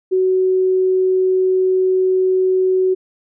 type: tone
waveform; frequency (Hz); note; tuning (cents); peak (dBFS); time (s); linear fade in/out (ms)
sine; 373.5; F#4; +16; -12; 0.11-2.95; 20
effects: none